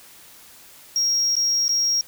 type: tone with dropouts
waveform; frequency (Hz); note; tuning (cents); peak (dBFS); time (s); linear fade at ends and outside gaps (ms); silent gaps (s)
sine; 5600; F8; +4; -15; 0.96-2.01; 1; 1.354-1.366 / 1.681-1.692
effects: tanh soft clip ceiling -17 dBFS + white hiss -47 dBFS RMS until 2.07 s